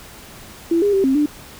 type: tone with pitch steps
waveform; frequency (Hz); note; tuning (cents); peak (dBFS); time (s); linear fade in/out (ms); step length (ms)
sine; 335.3 / 407.2 / 389.2 / 266.5 / 296.1; E4 / G#4 / G4 / C4 / D4; +30 / -34 / -12 / +32 / +14; -13; 0.71-1.26; 5; 110
effects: pink hiss -40 dBFS RMS until 1.59 s